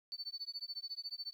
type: tone with tremolo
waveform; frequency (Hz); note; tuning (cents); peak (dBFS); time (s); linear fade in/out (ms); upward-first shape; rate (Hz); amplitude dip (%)
sine; 4501; C#8; +26; -37; 0.12-1.33; 0; sine; 14; 100
effects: tanh soft clip ceiling -33 dBFS + 12-bit